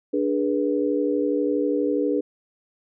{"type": "chord", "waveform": "sine", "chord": "G# diminished", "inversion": "second", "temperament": "equal with one note detuned", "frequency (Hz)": [293.7, 415.3, 487.6], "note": ["D4", "G#4", "B4"], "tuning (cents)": [0, 0, -22], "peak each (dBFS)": [-23, -25, -25], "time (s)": [0.13, 2.21], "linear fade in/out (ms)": 10, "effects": []}